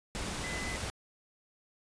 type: tone in noise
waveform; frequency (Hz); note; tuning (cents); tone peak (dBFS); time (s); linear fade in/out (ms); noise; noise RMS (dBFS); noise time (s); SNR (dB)
sine; 2017; B6; +36; -39; 0.44-0.76; 0; pink; -37; 0.15-0.9; -5
effects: resampled to 22050 Hz